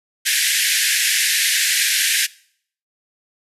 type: band-pass noise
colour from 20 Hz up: pink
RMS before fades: -18 dBFS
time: 0.25-2.27 s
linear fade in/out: 20 ms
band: 1600 to 13000 Hz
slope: 96 dB/octave
effects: noise-tail reverb RT60 0.6 s tail -22 dB re dry